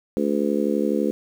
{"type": "harmonic tone", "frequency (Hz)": 72, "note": "D2", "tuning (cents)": -34, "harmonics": [3, 4, 5, 6, 7], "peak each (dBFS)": [-24, -25, -26, -27, -27], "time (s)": [0.17, 1.11], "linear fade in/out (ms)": 0, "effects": ["8-bit"]}